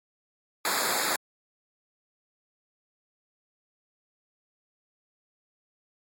pink noise with comb filter, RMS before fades -27 dBFS, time 0.65-1.16 s, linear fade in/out 2 ms, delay 0.34 ms, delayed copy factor -1, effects high-pass 200 Hz 12 dB/octave + MP3 64 kbps

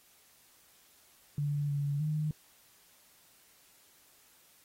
sine tone with pitch steps, 145.1 / 143 / 152.8 Hz, D3 / D3 / D#3, -21 / -46 / -31 cents, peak -29 dBFS, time 1.38-2.31 s, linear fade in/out 2 ms, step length 310 ms, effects white hiss -63 dBFS RMS until 4.64 s + AAC 48 kbps

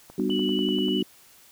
click train, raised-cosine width 1 ms, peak -29 dBFS, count 9, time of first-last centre 0.1-0.884 s, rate 10.2 Hz
sine chord, G major seventh, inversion none, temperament equal with one note detuned, 196 / 246.9 / 300 / 370 Hz, G3 / B3 / D4 / F#4, 0 / 0 / +37 / 0 cents, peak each -28 dBFS, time 0.18-1.03 s, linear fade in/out 5 ms
sine tone with vibrato, 2959 Hz, F#7, 1 cent flat, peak -29 dBFS, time 0.3-1.02 s, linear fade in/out 2 ms, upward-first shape square, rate 11 Hz, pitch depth 9 cents each way
effects white hiss -54 dBFS RMS until 1.51 s

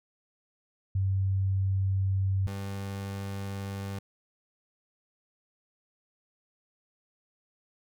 sine / 30% pulse tone pair in turn, 96.2 / 98.56 Hz, G2 / G2, -32 / +10 cents, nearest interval unison, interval 42 cents, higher second, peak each -24 / -31 dBFS, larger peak first, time 0.95-2.47 / 2.47-3.99 s, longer neither, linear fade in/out 5 ms, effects none

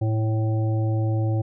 harmonic tone, 110 Hz, A2, in tune, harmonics 1 / 3 / 5 / 7, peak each -20 / -30 / -34 / -37 dBFS, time 0.01-1.42 s, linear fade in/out 10 ms, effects none

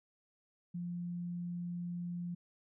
sine tone, 174.61 Hz, F3, in tune, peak -37 dBFS, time 0.74-2.35 s, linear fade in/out 10 ms, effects none

